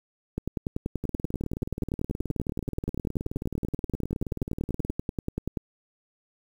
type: two click trains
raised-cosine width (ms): 3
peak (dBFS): -15 / -19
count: 55 / 74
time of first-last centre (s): 0.38-5.572 / 1.04-4.902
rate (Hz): 10.4 / 18.9
effects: 8-bit